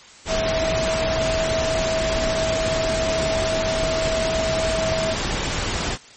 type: tone in noise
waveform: sine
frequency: 646 Hz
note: E5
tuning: 35 cents flat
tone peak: -21 dBFS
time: 0.27-5.16 s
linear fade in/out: 50 ms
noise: pink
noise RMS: -24 dBFS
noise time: 0.25-5.98 s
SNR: 0 dB
effects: white hiss -45 dBFS RMS until 6.16 s + MP3 32 kbps